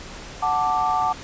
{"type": "chord", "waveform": "sine", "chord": "D major", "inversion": "first", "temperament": "equal", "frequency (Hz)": [740, 880, 1174.7], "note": ["F#5", "A5", "D6"], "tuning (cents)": [0, 0, 0], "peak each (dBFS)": -23, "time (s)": [0.42, 1.13], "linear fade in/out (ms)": 10, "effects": ["pink hiss -38 dBFS RMS until 1.23 s", "resampled to 16000 Hz"]}